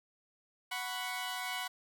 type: chord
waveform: 15% pulse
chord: F# suspended fourth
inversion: none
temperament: equal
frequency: 740 / 987.8 / 1108.7 Hz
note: F#5 / B5 / C#6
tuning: 0 / 0 / 0 cents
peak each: -33 / -34 / -37 dBFS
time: 0.71-1.68 s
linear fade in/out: 10 ms
effects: none